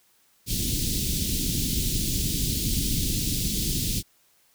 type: band-stop noise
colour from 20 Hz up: pink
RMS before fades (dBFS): -26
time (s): 0.46-4.03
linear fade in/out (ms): 50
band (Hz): 300 to 3400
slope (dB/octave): 24
effects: white hiss -63 dBFS RMS until 4.54 s